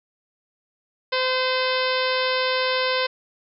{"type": "harmonic tone", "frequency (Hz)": 514, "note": "C5", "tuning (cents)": -31, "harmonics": [1, 2, 3, 4, 5, 6, 7, 8, 9, 10], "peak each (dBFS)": [-24, -27, -29, -30, -31, -32, -32, -33, -34, -34], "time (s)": [1.12, 3.07], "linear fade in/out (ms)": 10, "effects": []}